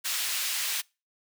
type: high-pass noise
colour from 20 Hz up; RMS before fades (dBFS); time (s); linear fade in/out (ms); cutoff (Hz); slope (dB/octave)
pink; -30; 0.04-0.82; 20; 2300; 12
effects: noise-tail reverb RT60 0.3 s tail -26 dB re dry